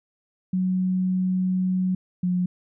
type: tone pair in turn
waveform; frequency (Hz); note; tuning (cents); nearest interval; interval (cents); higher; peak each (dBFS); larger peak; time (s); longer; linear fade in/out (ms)
sine; 185 / 180.15; F#3 / F#3; 0 / -46; unison; 46; first; -20; neither; 0.53-1.95 / 2.23-2.46; first; 5
effects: none